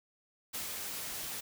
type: noise with ADSR envelope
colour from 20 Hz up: white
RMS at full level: -38 dBFS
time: 0.53-1.41 s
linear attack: 18 ms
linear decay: 110 ms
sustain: -2 dB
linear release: 14 ms
effects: none